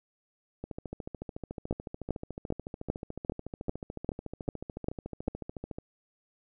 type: two click trains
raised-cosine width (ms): 2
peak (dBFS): -15 / -24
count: 10 / 72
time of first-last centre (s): 1.71-5.281 / 0.64-5.785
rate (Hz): 2.52 / 13.8
effects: none